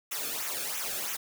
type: noise with flanger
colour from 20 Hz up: white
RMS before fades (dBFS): -34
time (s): 0.11-1.17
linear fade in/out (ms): 10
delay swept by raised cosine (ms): 0.21 to 1.04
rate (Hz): 3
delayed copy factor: -0.75
effects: none